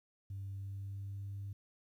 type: tone with pitch glide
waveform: sine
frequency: 98 to 99.6 Hz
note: G2 to G2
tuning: 0 to +28 cents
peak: -39 dBFS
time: 0.3-1.53 s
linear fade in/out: 5 ms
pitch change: +28 cents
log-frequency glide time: 0.54-1.33 s
effects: tanh soft clip ceiling -37 dBFS + 12-bit